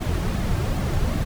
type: noise with flanger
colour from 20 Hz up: brown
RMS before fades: -23 dBFS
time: 0-1.25 s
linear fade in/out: 20 ms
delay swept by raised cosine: 2 to 4.2 ms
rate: 2.6 Hz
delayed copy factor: -0.55
effects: none